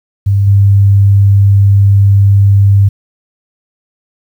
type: tone with level steps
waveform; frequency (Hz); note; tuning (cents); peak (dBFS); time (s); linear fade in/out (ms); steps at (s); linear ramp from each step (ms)
sine; 99.6; G2; +28; -6 / -3; 0.26-2.89; 10; 0.47; 5
effects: 7-bit

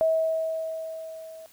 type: tone with level ramp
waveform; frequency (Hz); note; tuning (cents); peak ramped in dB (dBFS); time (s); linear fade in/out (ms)
sine; 644; E5; -41; -18 to -41; 0.01-1.46; 0
effects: white hiss -56 dBFS RMS until 1.52 s

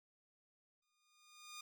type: tone with exponential growth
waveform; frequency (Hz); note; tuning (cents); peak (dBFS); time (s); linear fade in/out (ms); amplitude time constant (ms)
10% pulse; 1219; D#6; -36; -39; 0.82-1.61; 5; 170
effects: none

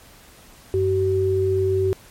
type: tone pair together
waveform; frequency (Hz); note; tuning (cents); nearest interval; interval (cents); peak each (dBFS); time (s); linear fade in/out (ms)
sine; 95.2 / 380.8; F#2 / F#4; +50 / +50; 2 octaves; 2400; -23 / -18; 0.74-1.93; 0
effects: pink hiss -48 dBFS RMS until 2.1 s + MP3 64 kbps

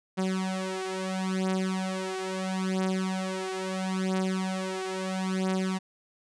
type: beating tone pair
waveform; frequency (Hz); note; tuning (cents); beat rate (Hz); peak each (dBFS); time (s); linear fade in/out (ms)
sawtooth; 187.9 / 188.65; F#3 / F#3; +27 / +34; 0.75; -27; 0.17-5.79; 20
effects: resampled to 22050 Hz

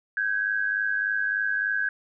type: tone pair together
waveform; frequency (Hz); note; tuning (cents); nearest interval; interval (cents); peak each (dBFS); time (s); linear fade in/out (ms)
sine; 1545 / 1648.4; G6 / G#6; -26 / -13; minor second; 113; -26; 0.17-1.89; 2
effects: none

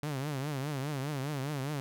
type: tone with vibrato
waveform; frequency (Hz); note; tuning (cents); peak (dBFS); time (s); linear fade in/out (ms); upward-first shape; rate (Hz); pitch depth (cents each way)
sawtooth; 141.2; C#3; +32; -29; 0.03-1.8; 0; triangle; 4.9; 170
effects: none

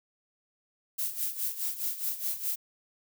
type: noise with tremolo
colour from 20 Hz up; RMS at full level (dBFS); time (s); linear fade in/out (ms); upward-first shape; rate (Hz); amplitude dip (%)
violet; -30; 0.98-2.56; 10; sine; 4.8; 75
effects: none

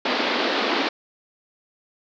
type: band-pass noise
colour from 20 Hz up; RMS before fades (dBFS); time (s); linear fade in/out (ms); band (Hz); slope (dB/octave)
pink; -23; 0.05-0.89; 5; 240 to 4700; 48
effects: none

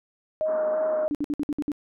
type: tone with vibrato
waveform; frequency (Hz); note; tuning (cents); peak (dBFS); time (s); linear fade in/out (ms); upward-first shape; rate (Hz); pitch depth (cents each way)
sine; 622.3; D#5; 0; -22; 0.41-1.08; 0; sine; 2.9; 13
type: band-pass noise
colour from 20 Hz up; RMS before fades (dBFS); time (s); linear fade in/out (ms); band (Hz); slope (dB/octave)
white; -37; 0.45-1.08; 50; 210 to 1400; 48
type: tone bursts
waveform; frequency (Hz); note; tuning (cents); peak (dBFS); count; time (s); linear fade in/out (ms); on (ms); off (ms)
sine; 293.1; D4; -3; -23; 7; 1.11-1.718; 0; 38; 57
effects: none

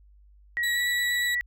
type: tone with pitch glide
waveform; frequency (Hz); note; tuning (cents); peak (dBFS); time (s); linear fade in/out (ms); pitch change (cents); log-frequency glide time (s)
sine; 1909 to 1940.1; A#6 to B6; +41 to -31; -24; 0.57-1.41; 0; +28; 0.74-0.81
type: tone with vibrato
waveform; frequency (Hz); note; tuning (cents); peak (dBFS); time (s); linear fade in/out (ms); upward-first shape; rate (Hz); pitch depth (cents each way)
sawtooth; 3900; B7; -23; -27; 0.63-1.35; 5; triangle; 8.5; 18
effects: added 50 Hz sine -52 dBFS peak until 1.46 s

